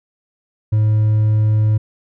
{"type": "tone with hard clipping", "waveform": "triangle", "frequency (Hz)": 107.6, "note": "A2", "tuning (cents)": -38, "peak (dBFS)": -12, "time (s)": [0.72, 1.78], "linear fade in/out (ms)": 10, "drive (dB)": 5, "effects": []}